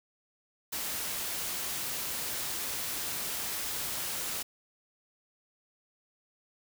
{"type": "noise", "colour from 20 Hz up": "white", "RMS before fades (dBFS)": -35, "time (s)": [0.72, 4.43], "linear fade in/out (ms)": 10, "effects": []}